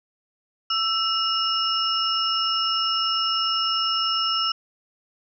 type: tone cluster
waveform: sine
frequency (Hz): 1327 / 2870 / 5310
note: E6 / F7 / E8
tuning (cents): +11 / +47 / +12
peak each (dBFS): -25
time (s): 0.7-4.52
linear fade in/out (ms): 5
effects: none